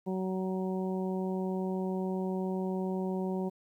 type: harmonic tone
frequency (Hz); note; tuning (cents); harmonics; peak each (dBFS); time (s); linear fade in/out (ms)
187.4; F#3; +22; 1 / 2 / 3 / 4 / 5; -32 / -35 / -42 / -44 / -45; 0.06-3.5; 20
effects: 11-bit